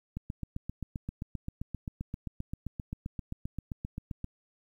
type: click train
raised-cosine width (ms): 5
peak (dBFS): -23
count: 32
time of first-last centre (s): 0.17-4.244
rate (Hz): 7.61
effects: 10-bit